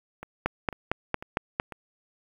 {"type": "two click trains", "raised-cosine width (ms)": 0.5, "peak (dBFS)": [-9, -23], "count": [6, 4], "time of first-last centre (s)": [[0.46, 1.599], [0.23, 1.723]], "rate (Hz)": [4.39, 2.01], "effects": ["8-bit"]}